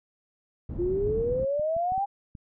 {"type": "low-pass noise", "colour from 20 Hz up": "pink", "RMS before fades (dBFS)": -34, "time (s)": [0.69, 1.45], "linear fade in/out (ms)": 5, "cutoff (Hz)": 260, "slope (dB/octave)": 12}
{"type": "exponential sweep", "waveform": "sine", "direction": "up", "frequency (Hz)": [342.9, 814], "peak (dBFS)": -24, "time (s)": [0.78, 2.06], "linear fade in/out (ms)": 20}
{"type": "clicks", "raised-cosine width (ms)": 5, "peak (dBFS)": -30, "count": 6, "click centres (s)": [1.184, 1.596, 1.766, 1.921, 1.979, 2.352]}
{"effects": []}